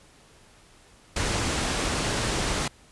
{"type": "low-pass noise", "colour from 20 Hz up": "pink", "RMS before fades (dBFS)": -27, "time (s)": [1.16, 2.68], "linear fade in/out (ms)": 5, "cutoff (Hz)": 9600, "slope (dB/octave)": 24, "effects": ["pink hiss -55 dBFS RMS until 2.91 s", "resampled to 24000 Hz"]}